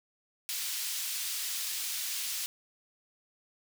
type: high-pass noise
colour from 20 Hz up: pink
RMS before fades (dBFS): -35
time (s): 0.49-2.46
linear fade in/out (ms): 0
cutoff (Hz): 3500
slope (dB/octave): 12
effects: none